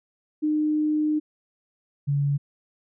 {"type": "tone pair in turn", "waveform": "sine", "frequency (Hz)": [304.5, 142.18], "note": ["D#4", "C#3"], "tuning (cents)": [-37, 44], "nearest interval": "octave + minor second", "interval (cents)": 1319, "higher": "first", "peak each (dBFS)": -20, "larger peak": "neither", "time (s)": [[0.42, 1.2], [2.07, 2.38]], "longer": "first", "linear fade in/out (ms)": 20, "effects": []}